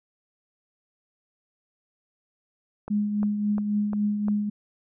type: click train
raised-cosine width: 1 ms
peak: -22 dBFS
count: 5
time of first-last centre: 2.88-4.284 s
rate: 2.85 Hz
type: tone with tremolo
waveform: sine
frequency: 207.7 Hz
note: G#3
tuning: in tune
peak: -20 dBFS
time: 2.9-4.5 s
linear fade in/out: 10 ms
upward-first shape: triangle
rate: 3.7 Hz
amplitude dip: 50%
effects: none